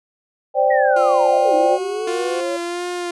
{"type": "chord", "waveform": "sine", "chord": "C suspended second", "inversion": "none", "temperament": "equal", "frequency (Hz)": [523.3, 587.3, 784], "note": ["C5", "D5", "G5"], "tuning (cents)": [0, 0, 0], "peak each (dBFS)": -17, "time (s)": [0.54, 1.79], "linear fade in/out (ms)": 50}
{"type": "linear two-way sweep", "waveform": "sine", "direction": "down then up", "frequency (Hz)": [1941, 312.8, 564], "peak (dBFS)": -22, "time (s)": [0.7, 2.57], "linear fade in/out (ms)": 10, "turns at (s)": 1.54}
{"type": "tone with pitch glide", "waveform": "20% pulse", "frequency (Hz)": [349.2, 372.1], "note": ["F4", "F#4"], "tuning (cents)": [0, 10], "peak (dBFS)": -22, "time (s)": [0.96, 2.41], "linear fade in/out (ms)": 5, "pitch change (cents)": 110, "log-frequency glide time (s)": [1.33, 2.14]}
{"type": "tone with vibrato", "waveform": "sawtooth", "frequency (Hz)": 349.2, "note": "F4", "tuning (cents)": 0, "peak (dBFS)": -19, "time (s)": [2.07, 3.11], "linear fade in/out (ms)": 5, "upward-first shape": "sine", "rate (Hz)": 1.5, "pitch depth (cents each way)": 31}
{"effects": ["resampled to 24000 Hz"]}